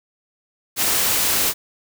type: noise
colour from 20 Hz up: white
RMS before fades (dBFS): -19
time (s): 0.76-1.54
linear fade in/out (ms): 50
effects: none

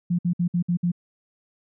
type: tone bursts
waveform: sine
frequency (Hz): 174.61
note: F3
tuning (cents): 0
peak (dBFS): -19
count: 6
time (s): 0.1-0.918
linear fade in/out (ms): 10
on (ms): 88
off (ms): 58
effects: none

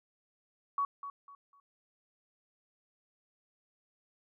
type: tone with echo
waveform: sine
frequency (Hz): 1124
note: C#6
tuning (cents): +24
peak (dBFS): -28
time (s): 0.78-0.85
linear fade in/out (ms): 2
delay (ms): 250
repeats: 3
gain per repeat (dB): -11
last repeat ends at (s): 1.6
effects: none

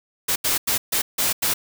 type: noise bursts at uneven times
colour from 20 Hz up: white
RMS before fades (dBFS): -21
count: 6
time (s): 0.28-0.36 / 0.44-0.58 / 0.67-0.78 / 0.92-1.02 / 1.18-1.33 / 1.42-1.54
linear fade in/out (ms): 10
effects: none

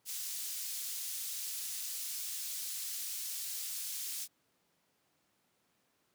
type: high-pass noise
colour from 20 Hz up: pink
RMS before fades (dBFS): -40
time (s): 0.05-4.28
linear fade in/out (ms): 50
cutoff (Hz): 5500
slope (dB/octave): 12
effects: pink hiss -75 dBFS RMS until 6.14 s + high-pass 150 Hz 12 dB/octave

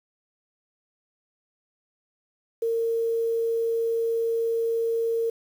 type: tone with quantisation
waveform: sine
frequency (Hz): 458.3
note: A#4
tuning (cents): -29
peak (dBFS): -22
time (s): 2.62-5.3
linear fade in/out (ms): 5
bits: 8
effects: none

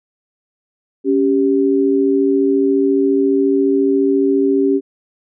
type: tone pair together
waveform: sine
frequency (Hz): 277.6 / 392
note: C#4 / G4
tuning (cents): +3 / 0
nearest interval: tritone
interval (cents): 597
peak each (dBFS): -14 / -14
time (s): 1.04-4.81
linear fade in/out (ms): 50
effects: none

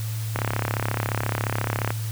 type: click train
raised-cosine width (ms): 0.5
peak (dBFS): -9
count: 54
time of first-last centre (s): 0.36-1.905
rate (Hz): 34.3
effects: added 110 Hz sine -26 dBFS peak until 2.11 s + white hiss -39 dBFS RMS until 2.11 s

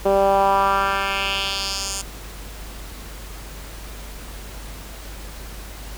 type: tone with band-pass filter sweep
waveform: 10% pulse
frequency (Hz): 196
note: G3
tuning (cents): 0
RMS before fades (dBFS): -20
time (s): 0.05-2.02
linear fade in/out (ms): 10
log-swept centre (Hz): 480 to 7700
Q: 2.1
effects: added 50 Hz sine -35 dBFS peak until 5.97 s + pink hiss -39 dBFS RMS until 5.97 s

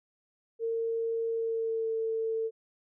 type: tone with pitch glide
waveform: sine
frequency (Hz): 456.2 to 447.8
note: A#4 to A4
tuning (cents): -37 to +30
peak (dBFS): -28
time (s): 0.59-2.51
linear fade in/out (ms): 50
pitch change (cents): -33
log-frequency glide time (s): 1.3-1.96
effects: none

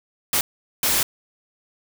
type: noise bursts at uneven times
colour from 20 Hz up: white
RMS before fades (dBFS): -20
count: 2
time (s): 0.33-0.41 / 0.83-1.03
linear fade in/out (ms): 2
effects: none

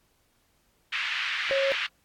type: band-pass noise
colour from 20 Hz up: white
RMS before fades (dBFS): -30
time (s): 0.92-1.87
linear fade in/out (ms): 10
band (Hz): 1500 to 2900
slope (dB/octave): 24
type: tone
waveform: sine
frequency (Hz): 546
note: C#5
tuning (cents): -26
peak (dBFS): -23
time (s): 1.51-1.72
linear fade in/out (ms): 0
effects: pink hiss -68 dBFS RMS until 2.04 s + AAC 64 kbps

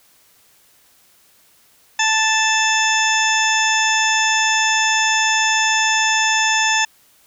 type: harmonic tone with a mistuned harmonic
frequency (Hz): 880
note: A5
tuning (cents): 0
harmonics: 1 / 2 / 3 / 4 / 6 / 7 / 8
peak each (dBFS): -20 / -19 / -21 / -23 / -25 / -26 / -26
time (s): 1.99-6.85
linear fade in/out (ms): 5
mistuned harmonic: 7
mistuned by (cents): +59
effects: white hiss -54 dBFS RMS until 7.26 s

